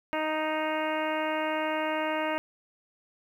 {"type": "harmonic tone", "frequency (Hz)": 311.1, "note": "D#4", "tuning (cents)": 0, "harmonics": [1, 2, 3, 4, 5, 6, 7, 8, 9], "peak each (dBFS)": [-34, -31, -33, -38, -38, -40, -39, -43, -41], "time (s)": [0.13, 2.38], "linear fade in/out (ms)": 0, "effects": ["10-bit"]}